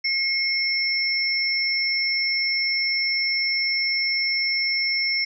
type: tone pair together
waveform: sine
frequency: 2156 / 5380 Hz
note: C#7 / E8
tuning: -49 / +34 cents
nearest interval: octave + major third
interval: 1583 cents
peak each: -23 dBFS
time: 0.04-5.25 s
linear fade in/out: 10 ms
effects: none